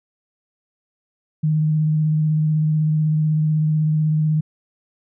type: tone with vibrato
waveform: sine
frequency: 154.6 Hz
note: D#3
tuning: 11 cents flat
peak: -15 dBFS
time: 1.43-4.41 s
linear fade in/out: 10 ms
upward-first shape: sine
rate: 16 Hz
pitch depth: 18 cents each way
effects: none